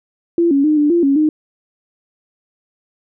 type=tone with pitch steps; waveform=sine; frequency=340.3 / 278.3 / 305.3 / 295.1 / 343.3 / 276.7 / 307.2 Hz; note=F4 / C#4 / D#4 / D4 / F4 / C#4 / D#4; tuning=-45 / +7 / -33 / +8 / -30 / -3 / -22 cents; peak=-10 dBFS; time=0.38-1.29 s; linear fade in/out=2 ms; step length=130 ms; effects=none